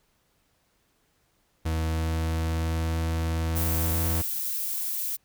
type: tone with pitch glide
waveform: 40% pulse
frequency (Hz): 80.4 to 81.48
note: E2 to E2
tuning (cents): -43 to -20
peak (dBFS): -24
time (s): 1.65-4.22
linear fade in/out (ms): 10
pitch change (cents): +23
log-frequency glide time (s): 1.81-2.86
type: noise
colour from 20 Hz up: violet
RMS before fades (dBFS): -30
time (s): 3.55-5.17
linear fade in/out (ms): 20
effects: pink hiss -69 dBFS RMS until 5.24 s